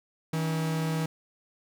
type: tone pair together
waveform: 45% pulse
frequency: 160.51 / 286 Hz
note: E3 / D4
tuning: -46 / -46 cents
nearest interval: minor seventh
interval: 1000 cents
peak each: -27 / -37 dBFS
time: 0.33-1.06 s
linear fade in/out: 5 ms
effects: none